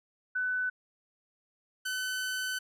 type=tone pair in turn; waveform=sine / sawtooth; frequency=1500 / 1513.1 Hz; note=F#6 / F#6; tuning=+23 / +38 cents; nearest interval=unison; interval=15 cents; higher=second; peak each=-28 dBFS; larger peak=neither; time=0.35-0.7 / 1.85-2.59 s; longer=second; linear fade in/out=10 ms; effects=resampled to 32000 Hz